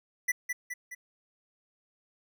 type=tone with echo; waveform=square; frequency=1975.5 Hz; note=B6; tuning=in tune; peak=-25 dBFS; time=0.28-0.32 s; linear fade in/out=10 ms; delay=210 ms; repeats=3; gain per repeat=-5 dB; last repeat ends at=0.95 s; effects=none